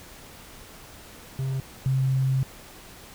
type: tone pair in turn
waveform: triangle / sine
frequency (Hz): 133.2 / 132.51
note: C3 / C3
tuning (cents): +31 / +22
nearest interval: unison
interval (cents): 9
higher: first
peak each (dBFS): -23 / -20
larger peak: second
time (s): 1.39-1.6 / 1.86-2.43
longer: second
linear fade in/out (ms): 0
effects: pink hiss -46 dBFS RMS until 3.14 s